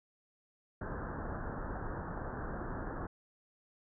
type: low-pass noise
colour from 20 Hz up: pink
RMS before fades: -40 dBFS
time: 0.81-3.07 s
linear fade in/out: 5 ms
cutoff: 1700 Hz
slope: 96 dB/octave
effects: none